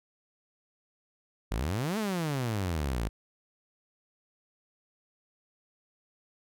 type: exponential two-way sweep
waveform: sawtooth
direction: up then down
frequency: 46.25 to 226.4 to 51.6 Hz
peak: -25 dBFS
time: 1.51-3.09 s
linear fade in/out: 10 ms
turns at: 1.98 s
effects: none